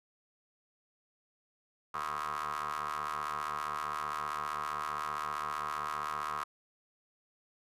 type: ring-modulated tone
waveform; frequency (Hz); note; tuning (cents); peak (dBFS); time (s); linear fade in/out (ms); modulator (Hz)
25% pulse; 75.3; D2; +44; -28; 1.94-6.44; 5; 1170
effects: resampled to 32000 Hz